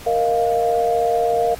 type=chord; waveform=sine; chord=Bb suspended fourth; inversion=none; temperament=equal; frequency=466.2 / 622.3 / 698.5 Hz; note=Bb4 / Eb5 / F5; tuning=0 / 0 / 0 cents; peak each=-19 / -24 / -18 dBFS; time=0.06-1.55 s; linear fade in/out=10 ms; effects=pink hiss -39 dBFS RMS until 1.59 s + AAC 48 kbps